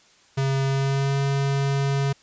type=tone with pitch glide; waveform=square; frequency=135.7 to 138.55 Hz; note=C#3 to C#3; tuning=-36 to -1 cents; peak=-21 dBFS; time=0.37-2.13 s; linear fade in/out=10 ms; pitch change=+35 cents; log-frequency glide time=0.65-1.17 s; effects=white hiss -56 dBFS RMS until 2.22 s + resampled to 16000 Hz